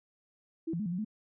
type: tone with pitch steps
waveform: sine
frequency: 326.4 / 169 / 212.1 / 171.4 / 180.1 / 215.3 Hz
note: E4 / E3 / G#3 / F3 / F#3 / A3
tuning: -17 / +43 / +37 / -32 / -46 / -37 cents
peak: -31 dBFS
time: 0.67-1.048 s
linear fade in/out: 10 ms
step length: 63 ms
effects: none